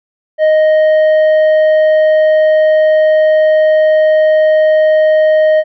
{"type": "tone with tanh clipping", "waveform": "sine", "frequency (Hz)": 622, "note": "D#5", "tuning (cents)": -1, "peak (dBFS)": -7, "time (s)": [0.38, 5.64], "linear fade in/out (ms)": 50, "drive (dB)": 6, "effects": []}